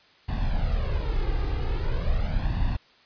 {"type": "noise with flanger", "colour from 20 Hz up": "brown", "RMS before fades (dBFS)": -25, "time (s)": [0.28, 2.77], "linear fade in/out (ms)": 10, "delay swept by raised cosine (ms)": [1.1, 2.5], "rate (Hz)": 0.43, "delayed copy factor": 0.7, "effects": ["white hiss -57 dBFS RMS until 3.05 s", "resampled to 11025 Hz"]}